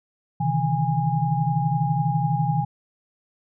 sine tone cluster, 130.7 / 151.2 / 163.1 / 819 Hz, C3 / D#3 / E3 / G#5, -1 / -49 / -18 / -24 cents, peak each -25 dBFS, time 0.4-2.65 s, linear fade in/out 10 ms, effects none

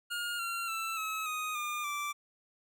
25% pulse tone with pitch steps, 1420 / 1374.8 / 1331 / 1288.7 / 1247.7 / 1207.9 / 1169.5 Hz, F6 / F6 / E6 / E6 / D#6 / D6 / D6, +28 / -28 / +16 / -40 / +4 / +48 / -8 cents, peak -30 dBFS, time 0.1-2.13 s, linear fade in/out 20 ms, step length 290 ms, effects none

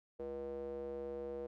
square tone with band-pass filter, 68.9 Hz, C#2, 10 cents flat, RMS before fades -43 dBFS, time 0.19-1.47 s, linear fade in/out 10 ms, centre 470 Hz, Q 5.5, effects none

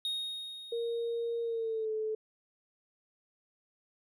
triangle tone with exponential decay, 3729 Hz, A#7, in tune, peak -29 dBFS, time 0.05-1.85 s, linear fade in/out 1 ms, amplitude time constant 390 ms
sine tone with pitch glide, 466.2 to 435 Hz, A#4 to A4, 0 to -20 cents, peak -31 dBFS, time 0.72-2.15 s, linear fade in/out 5 ms, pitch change -120 cents, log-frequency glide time 1.42-1.91 s
effects none

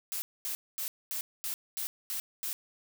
blue noise bursts, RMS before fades -35 dBFS, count 8, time 0.12-2.53 s, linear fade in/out 0 ms, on 100 ms, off 230 ms, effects none

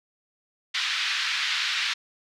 white band-pass noise, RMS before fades -27 dBFS, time 0.74-1.94 s, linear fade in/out 10 ms, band 1400 to 4200 Hz, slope 24 dB/octave, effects none

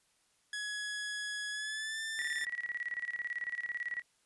sawtooth tone with pitch glide, 1681 to 1779.9 Hz, G#6 to A6, +20 to +19 cents, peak -33 dBFS, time 0.53-2.45 s, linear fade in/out 2 ms, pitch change +99 cents, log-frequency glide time 1.5-2.01 s
sine tone with tremolo, 1928 Hz, B6, 42 cents flat, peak -33 dBFS, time 2.19-4.02 s, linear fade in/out 0 ms, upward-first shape square, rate 18 Hz, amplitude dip 80%
effects white hiss -72 dBFS RMS until 4.25 s + resampled to 24000 Hz

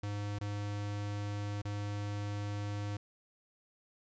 square tone with dropouts, 102.7 Hz, G#2, 19 cents flat, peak -36 dBFS, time 0.03-2.97 s, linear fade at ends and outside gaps 5 ms, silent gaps 0.387-0.41 / 1.618-1.651 s, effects resampled to 16000 Hz + 12-bit

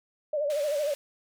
sine tone with vibrato, 587.3 Hz, D5, in tune, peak -25 dBFS, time 0.33-0.94 s, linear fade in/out 5 ms, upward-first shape sine, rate 13 Hz, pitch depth 81 cents each way
pink band-pass noise, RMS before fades -44 dBFS, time 0.5-0.95 s, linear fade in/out 0 ms, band 1800 to 13000 Hz, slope 12 dB/octave
effects none

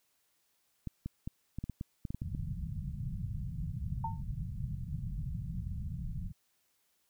clicks, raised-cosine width 5 ms, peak -25 dBFS, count 12, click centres 0.873 / 1.06 / 1.275 / 1.586 / 1.64 / 1.697 / 1.811 / 2.052 / 2.105 / 2.146 / 2.219 / 2.349 s
white low-pass noise, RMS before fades -38 dBFS, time 2.21-6.33 s, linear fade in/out 50 ms, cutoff 170 Hz, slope 48 dB/octave
sine tone with exponential decay, 900 Hz, A5, 39 cents sharp, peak -30 dBFS, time 4.04-4.22 s, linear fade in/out 5 ms, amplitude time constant 38 ms
effects white hiss -75 dBFS RMS until 7.09 s

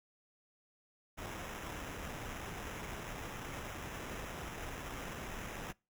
pink noise with sample-and-hold, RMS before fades -44 dBFS, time 1.17-5.73 s, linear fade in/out 20 ms, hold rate 4410 Hz, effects noise-tail reverb RT60 0.3 s tail -26 dB re dry

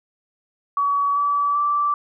sine tone with pitch steps, 1134 / 1149.8 / 1165.9 Hz, C#6 / D6 / D6, +39 / -37 / -13 cents, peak -17 dBFS, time 0.77-1.94 s, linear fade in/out 2 ms, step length 390 ms, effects none

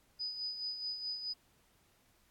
sine tone with tremolo, 4978 Hz, D#8, in tune, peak -35 dBFS, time 0.19-1.34 s, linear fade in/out 20 ms, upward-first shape sine, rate 4.7 Hz, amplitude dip 55%, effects pink hiss -70 dBFS RMS until 2.3 s + AAC 64 kbps

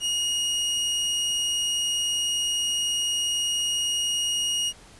sawtooth tone, 2874 Hz, F7, 49 cents sharp, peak -20 dBFS, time 0-4.73 s, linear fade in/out 50 ms, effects pink hiss -50 dBFS RMS until 4.99 s + resampled to 24000 Hz

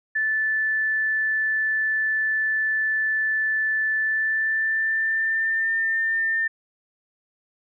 sine tone with pitch glide, 1752 to 1801.3 Hz, A6 to A6, -8 to +40 cents, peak -20 dBFS, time 0.15-6.48 s, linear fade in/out 10 ms, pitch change +48 cents, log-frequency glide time 3.97-5.78 s, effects none

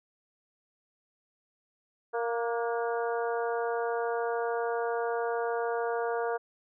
harmonic tone with a mistuned harmonic, 233.1 Hz, A#3, in tune, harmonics 2 / 3 / 4 / 5 / 6 / 7, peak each -30 / -34 / -38 / -41 / -39 / -45 dBFS, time 2.13-6.38 s, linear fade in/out 20 ms, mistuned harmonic 6, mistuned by +42 cents, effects none

